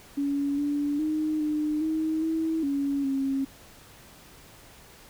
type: tone with pitch steps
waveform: sine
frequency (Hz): 282.7 / 289.4 / 309 / 302.9 / 315.8 / 322.1 / 280.3 / 271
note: C#4 / D4 / D#4 / D#4 / D#4 / E4 / C#4 / C#4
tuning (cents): +34 / -25 / -12 / -46 / +26 / -40 / +19 / -39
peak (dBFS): -24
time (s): 0.17-3.45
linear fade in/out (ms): 10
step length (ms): 410
effects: pink hiss -51 dBFS RMS until 5.09 s